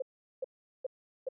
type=tone bursts; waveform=sine; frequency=523.3 Hz; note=C5; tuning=in tune; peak=-31 dBFS; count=4; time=0-1.288 s; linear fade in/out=5 ms; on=22 ms; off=400 ms; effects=none